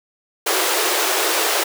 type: high-pass noise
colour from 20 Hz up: pink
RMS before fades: -19 dBFS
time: 0.46-1.64 s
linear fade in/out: 10 ms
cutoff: 330 Hz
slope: 96 dB/octave
effects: none